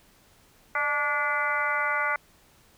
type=harmonic tone with a mistuned harmonic; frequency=290 Hz; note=D4; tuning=22 cents flat; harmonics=2 / 3 / 4 / 5 / 6 / 7 / 8; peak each=-35 / -33 / -30 / -28 / -41 / -29 / -38 dBFS; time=0.75-2.16 s; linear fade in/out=2 ms; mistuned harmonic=2; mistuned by=+53 cents; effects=pink hiss -59 dBFS RMS until 2.77 s